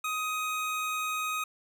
25% pulse tone, 1254 Hz, D#6, 13 cents sharp, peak -26 dBFS, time 0.04-1.44 s, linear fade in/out 5 ms, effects none

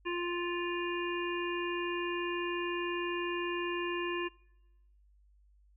harmonic tone, 349.2 Hz, F4, in tune, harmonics 1 / 3 / 5 / 7 / 8, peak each -34 / -39 / -41 / -42 / -43 dBFS, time 0.05-4.29 s, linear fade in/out 20 ms, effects noise-tail reverb RT60 1.0 s tail -24 dB re dry + added 50 Hz sine -61 dBFS peak until 5.76 s

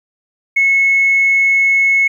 sine tone, 2190 Hz, C#7, 22 cents flat, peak -8 dBFS, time 0.56-2.08 s, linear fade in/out 10 ms, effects tanh soft clip ceiling -4 dBFS + 8-bit

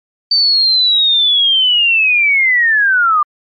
sine linear sweep, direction down, 4600 to 1174.7 Hz, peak -8 dBFS, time 0.31-3.23 s, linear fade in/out 5 ms, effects MP3 48 kbps

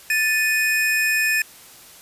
square tone pair together, 1760 / 2489 Hz, A6 / D#7, 0 / 0 cents, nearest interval tritone, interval 600 cents, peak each -21 dBFS, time 0.1-1.42 s, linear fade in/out 2 ms, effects white hiss -45 dBFS RMS until 2.01 s + resampled to 32000 Hz

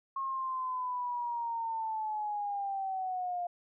sine linear sweep, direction down, 1084 to 700 Hz, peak -32 dBFS, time 0.16-3.47 s, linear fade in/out 5 ms, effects none

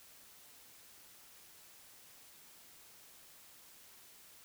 silence, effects white hiss -59 dBFS RMS until 4.44 s

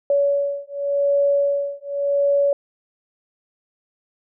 sine beating tone pair, 565 / 565.88 Hz, C#5 / C#5, +33 / +36 cents, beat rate 0.88 Hz, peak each -20 dBFS, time 0.1-2.53 s, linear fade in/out 2 ms, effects none

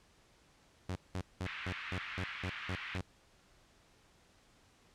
sawtooth tone bursts, 92.2 Hz, F#2, 6 cents flat, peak -32 dBFS, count 9, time 0.89-3.013 s, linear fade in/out 5 ms, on 67 ms, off 190 ms
white band-pass noise, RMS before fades -44 dBFS, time 1.45-2.98 s, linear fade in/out 10 ms, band 1300 to 2600 Hz, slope 24 dB/octave
effects pink hiss -66 dBFS RMS until 4.94 s + low-pass 8000 Hz 12 dB/octave

